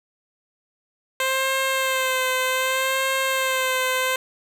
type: tone with vibrato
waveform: 10% pulse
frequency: 523.3 Hz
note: C5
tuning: in tune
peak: -12 dBFS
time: 1.2-4.16 s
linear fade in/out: 2 ms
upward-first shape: sine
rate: 0.65 Hz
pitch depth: 29 cents each way
effects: none